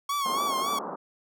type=tone with vibrato; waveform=45% pulse; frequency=1105 Hz; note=C#6; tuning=6 cents flat; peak=-26 dBFS; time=0.09-0.79 s; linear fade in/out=5 ms; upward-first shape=sine; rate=3.6 Hz; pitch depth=81 cents each way
type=band-pass noise; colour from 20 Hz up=white; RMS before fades=-35 dBFS; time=0.25-0.96 s; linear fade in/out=10 ms; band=180 to 1200 Hz; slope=48 dB/octave
effects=none